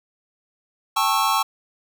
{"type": "chord", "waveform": "square", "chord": "A dominant seventh", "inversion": "third", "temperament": "just", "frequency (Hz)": [792, 880, 1100, 1320], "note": ["G5", "A5", "C#6", "E6"], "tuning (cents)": [18, 0, -14, 2], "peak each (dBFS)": [-27, -24, -22, -26], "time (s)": [0.96, 1.43], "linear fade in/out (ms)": 10, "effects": []}